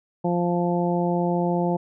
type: harmonic tone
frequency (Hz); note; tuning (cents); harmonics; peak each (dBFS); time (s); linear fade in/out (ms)
174.61; F3; 0; 1 / 2 / 3 / 4 / 5; -23 / -26 / -28 / -29 / -30; 0.24-1.77; 10
effects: none